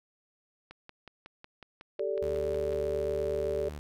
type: click train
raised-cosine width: 0.3 ms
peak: -30 dBFS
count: 12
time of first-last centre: 0.71-2.728 s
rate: 5.45 Hz
type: chord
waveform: sine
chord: G suspended second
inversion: none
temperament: equal with one note detuned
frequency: 392 / 440 / 580.9 Hz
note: G4 / A4 / D5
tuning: 0 / 0 / -19 cents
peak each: -33 dBFS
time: 1.99-3.69 s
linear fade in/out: 5 ms
type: tone with vibrato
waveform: sawtooth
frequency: 74.8 Hz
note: D2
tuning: 32 cents sharp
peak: -35 dBFS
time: 2.22-3.79 s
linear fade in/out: 0 ms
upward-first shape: sine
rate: 1.1 Hz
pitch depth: 9 cents each way
effects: none